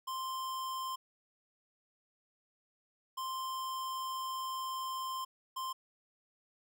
square tone bursts at uneven times, 1046.5 Hz, C6, in tune, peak -37 dBFS, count 3, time 0.07-0.96 / 3.17-5.25 / 5.56-5.73 s, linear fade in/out 10 ms, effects none

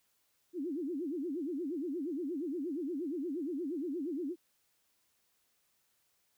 sine tone with vibrato, 311.1 Hz, D#4, in tune, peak -34 dBFS, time 0.53-4.36 s, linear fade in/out 50 ms, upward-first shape sine, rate 8.5 Hz, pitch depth 280 cents each way, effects white hiss -75 dBFS RMS until 6.37 s

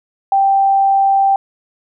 sine tone, 784 Hz, G5, in tune, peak -9 dBFS, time 0.32-1.36 s, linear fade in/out 2 ms, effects none

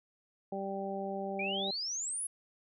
harmonic tone, 195.6 Hz, G3, 4 cents flat, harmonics 1 / 2 / 3 / 4, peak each -40 / -40 / -40 / -40 dBFS, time 0.52-1.71 s, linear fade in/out 5 ms
sine exponential sweep, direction up, 2309 to 10940 Hz, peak -34 dBFS, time 1.39-2.27 s, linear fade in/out 5 ms
effects none

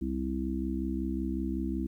harmonic tone, 65.41 Hz, C2, in tune, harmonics 1 / 3 / 4 / 5, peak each -35 / -35 / -35 / -35 dBFS, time 0.01-1.87 s, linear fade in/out 10 ms, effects 11-bit

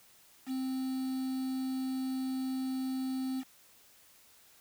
triangle tone with quantisation, 261.6 Hz, C4, in tune, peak -30 dBFS, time 0.46-3.44 s, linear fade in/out 50 ms, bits 8, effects white hiss -61 dBFS RMS until 4.6 s

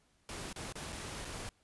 pink noise with dropouts, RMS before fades -43 dBFS, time 0.29-1.49 s, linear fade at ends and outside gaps 0 ms, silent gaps 0.528-0.561 / 0.724-0.755 / 0.923-0.928 / 1.247-1.252 s, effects pink hiss -72 dBFS RMS until 1.63 s + resampled to 24000 Hz

